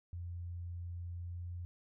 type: tone with pitch glide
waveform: sine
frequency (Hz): 87 to 87.71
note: F2 to F2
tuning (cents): -6 to +8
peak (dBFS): -40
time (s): 0.13-1.65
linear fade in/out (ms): 0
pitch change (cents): +14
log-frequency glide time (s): 1.15-1.51
effects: none